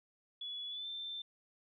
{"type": "tone with pitch glide", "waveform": "sine", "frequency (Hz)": [3407, 3558], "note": ["G#7", "A7"], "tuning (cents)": [44, 19], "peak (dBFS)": -40, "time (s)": [0.41, 1.22], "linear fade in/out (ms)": 5, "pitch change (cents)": 75, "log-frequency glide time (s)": [0.69, 0.87], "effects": []}